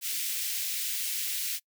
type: high-pass noise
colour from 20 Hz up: white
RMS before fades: -32 dBFS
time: 0.01-1.6 s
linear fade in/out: 50 ms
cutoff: 2100 Hz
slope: 24 dB/octave
effects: noise-tail reverb RT60 0.1 s tail -25 dB re dry